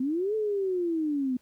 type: linear two-way sweep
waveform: sine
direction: up then down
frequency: 246.9 to 440 to 246.9 Hz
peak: -25 dBFS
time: 0-1.37 s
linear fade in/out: 5 ms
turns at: 0.35 s
effects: pink hiss -66 dBFS RMS until 1.41 s